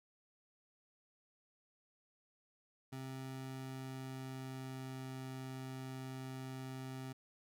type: tone with pitch glide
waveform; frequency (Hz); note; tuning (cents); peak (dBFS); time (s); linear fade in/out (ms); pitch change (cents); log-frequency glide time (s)
25% pulse; 132.1 to 131.19; C3 to C3; +17 to +5; -40; 2.92-7.13; 10; -12; 3.23-5.12
effects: none